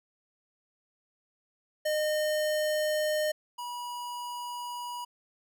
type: tone pair in turn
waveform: square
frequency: 611 / 969.9 Hz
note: D#5 / B5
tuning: -32 / -32 cents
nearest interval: minor sixth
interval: 800 cents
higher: second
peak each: -27 / -36 dBFS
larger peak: first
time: 1.85-3.32 / 3.58-5.05 s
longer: neither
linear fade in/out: 10 ms
effects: none